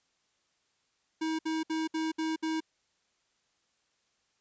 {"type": "tone bursts", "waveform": "square", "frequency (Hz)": 318.7, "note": "D#4", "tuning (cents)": 42, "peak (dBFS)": -30, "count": 6, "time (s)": [1.21, 2.605], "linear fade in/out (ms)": 10, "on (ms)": 180, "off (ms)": 63, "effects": ["white hiss -74 dBFS RMS until 4.4 s", "resampled to 16000 Hz"]}